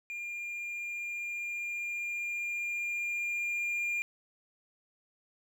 triangle tone with level ramp, 2405 Hz, D7, 41 cents sharp, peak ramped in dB -35 to -28 dBFS, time 0.1-4.02 s, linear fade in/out 0 ms, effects none

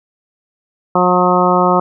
harmonic tone, 180 Hz, F#3, 47 cents flat, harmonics 1 / 2 / 3 / 4 / 5 / 6 / 7, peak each -17 / -17 / -17 / -17 / -17 / -17 / -17 dBFS, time 0.95-1.8 s, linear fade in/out 5 ms, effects none

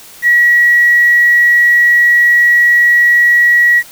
sine tone with quantisation, 1920 Hz, B6, 49 cents flat, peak -5 dBFS, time 0.22-3.83 s, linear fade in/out 50 ms, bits 5, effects white hiss -36 dBFS RMS until 3.91 s

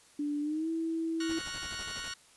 sine tone with pitch glide, 292.7 to 326.7 Hz, D4 to E4, -6 to -15 cents, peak -30 dBFS, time 0.19-1.39 s, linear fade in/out 5 ms, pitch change +191 cents, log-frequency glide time 0.41-0.69 s
15% pulse chord, Gb major seventh, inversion second, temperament equal, 1108.7 / 1396.9 / 1480 / 1864.7 Hz, Db6 / F6 / Gb6 / Bb6, 0 / 0 / 0 / 0 cents, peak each -40 / -38 / -34 / -37 dBFS, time 1.2-2.14 s, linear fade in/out 5 ms
pink noise with tremolo, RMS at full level -45 dBFS, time 1.29-2.12 s, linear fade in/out 5 ms, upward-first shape square, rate 12 Hz, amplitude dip 65%
effects white hiss -60 dBFS RMS until 2.36 s + resampled to 24000 Hz

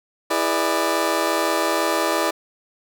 20% pulse chord, E dominant seventh, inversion none, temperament just, 329.6 / 412 / 494.4 / 593.3 Hz, E4 / G#4 / B4 / D5, 0 / -14 / +2 / +18 cents, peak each -19 / -21 / -24 / -18 dBFS, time 0.3-2.31 s, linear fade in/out 10 ms, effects none

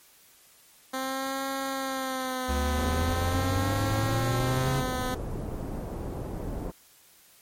10% pulse tone with vibrato, 261.6 Hz, C4, in tune, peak -21 dBFS, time 0.93-5.15 s, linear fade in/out 10 ms, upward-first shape sine, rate 0.42 Hz, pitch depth 56 cents each way
square exponential sweep, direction up, 69.3 to 138.4 Hz, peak -27 dBFS, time 2.48-4.82 s, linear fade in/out 20 ms
pink low-pass noise, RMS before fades -34 dBFS, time 2.76-6.72 s, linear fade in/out 20 ms, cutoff 610 Hz, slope 12 dB/octave
effects white hiss -57 dBFS RMS until 7.41 s + MP3 64 kbps

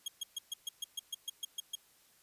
sawtooth tone bursts, 3271 Hz, G#7, 27 cents flat, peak -32 dBFS, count 12, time 0.06-1.754 s, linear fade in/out 5 ms, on 22 ms, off 130 ms, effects white hiss -66 dBFS RMS until 2.22 s + resampled to 32000 Hz

